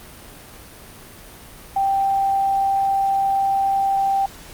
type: tone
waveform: sine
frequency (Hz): 784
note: G5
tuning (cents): 0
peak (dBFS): -16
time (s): 1.76-4.26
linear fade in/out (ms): 5
effects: pink hiss -41 dBFS RMS until 4.53 s + Opus 32 kbps